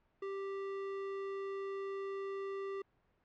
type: tone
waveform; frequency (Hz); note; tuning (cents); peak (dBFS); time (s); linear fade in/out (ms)
square; 392; G4; 0; -39; 0.22-2.82; 5
effects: pink hiss -75 dBFS RMS until 3.24 s + low-pass 2000 Hz 12 dB/octave